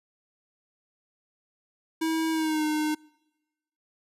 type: tone with pitch glide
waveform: square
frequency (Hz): 322.3 to 305.8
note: E4 to D#4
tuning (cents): -39 to -30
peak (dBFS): -25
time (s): 2.01-2.95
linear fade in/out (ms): 10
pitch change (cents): -91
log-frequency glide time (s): 2.31-2.64
effects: noise-tail reverb RT60 1.0 s tail -25 dB re dry + resampled to 32000 Hz